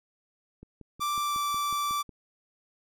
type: click train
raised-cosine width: 3 ms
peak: -33 dBFS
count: 9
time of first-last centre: 0.63-2.093 s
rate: 5.47 Hz
type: tone with pitch glide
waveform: 45% pulse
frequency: 1174.7 to 1165.9 Hz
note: D6 to D6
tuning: 0 to -13 cents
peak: -27 dBFS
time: 1-2.03 s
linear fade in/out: 20 ms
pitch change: -13 cents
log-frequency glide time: 1.22-1.37 s
effects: none